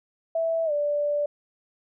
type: tone with pitch glide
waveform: sine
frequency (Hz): 657 to 585.3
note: E5 to D5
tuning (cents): -6 to -6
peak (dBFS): -22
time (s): 0.35-1.26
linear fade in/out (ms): 5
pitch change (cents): -200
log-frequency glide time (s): 0.65-0.72
effects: none